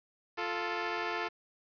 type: tone pair together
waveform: 10% pulse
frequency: 349.2 / 440 Hz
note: F4 / A4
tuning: 0 / 0 cents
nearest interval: major third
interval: 400 cents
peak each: -27 dBFS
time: 0.37-1.29 s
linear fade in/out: 20 ms
effects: resampled to 11025 Hz + 9-bit